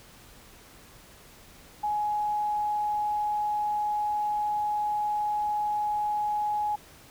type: tone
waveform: sine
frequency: 838 Hz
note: G#5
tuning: 15 cents sharp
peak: -25 dBFS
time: 1.83-6.76 s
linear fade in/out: 10 ms
effects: pink hiss -52 dBFS RMS until 7.1 s